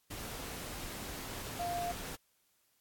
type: tone in noise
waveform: sine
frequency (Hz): 698.5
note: F5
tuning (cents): 0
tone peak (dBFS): -34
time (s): 1.59-1.92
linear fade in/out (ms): 10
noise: pink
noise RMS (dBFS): -43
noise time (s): 0.1-2.16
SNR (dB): +6
effects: white hiss -74 dBFS RMS until 2.8 s + AAC 64 kbps